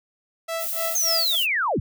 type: tone with tremolo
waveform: sawtooth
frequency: 659.3 Hz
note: E5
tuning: in tune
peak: -21 dBFS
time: 0.48-1.36 s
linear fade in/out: 10 ms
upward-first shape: sine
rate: 3.4 Hz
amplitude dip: 100%
type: noise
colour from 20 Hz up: violet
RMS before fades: -28 dBFS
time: 0.58-1.47 s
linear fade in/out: 50 ms
type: linear sweep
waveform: sine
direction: down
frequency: 6490 to 51 Hz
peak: -20 dBFS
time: 0.95-1.8 s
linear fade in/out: 5 ms
effects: none